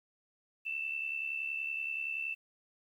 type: tone with amplitude modulation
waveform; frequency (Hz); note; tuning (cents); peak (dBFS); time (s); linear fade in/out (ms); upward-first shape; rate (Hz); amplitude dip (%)
sine; 2662; E7; +16; -31; 0.65-2.35; 20; sine; 70.6; 65
effects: 11-bit